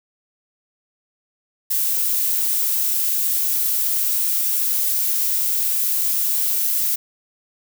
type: noise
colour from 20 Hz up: violet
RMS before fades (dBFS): -20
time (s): 1.7-6.96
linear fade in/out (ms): 10
effects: none